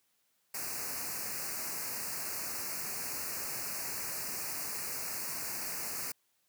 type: band-stop noise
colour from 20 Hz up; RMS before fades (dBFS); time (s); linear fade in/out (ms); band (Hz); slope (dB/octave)
white; -38; 0.54-6.12; 5; 2700 to 4300; 96
effects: white hiss -75 dBFS RMS until 6.48 s + high-pass 80 Hz 12 dB/octave